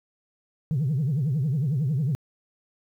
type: tone with vibrato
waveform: sine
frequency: 142.1 Hz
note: C#3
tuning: 43 cents sharp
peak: -20 dBFS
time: 0.71-2.15 s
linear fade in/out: 0 ms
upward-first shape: triangle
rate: 11 Hz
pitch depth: 300 cents each way
effects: tanh soft clip ceiling -19 dBFS + 10-bit